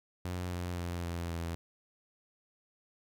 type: tone with pitch steps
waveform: sawtooth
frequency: 89.9 / 88.41 / 86.94 / 85.49 / 84.07 Hz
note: F#2 / F2 / F2 / F2 / E2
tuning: -49 / +22 / -7 / -36 / +35 cents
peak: -31 dBFS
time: 0.25-1.55 s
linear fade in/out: 0 ms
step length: 260 ms
effects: none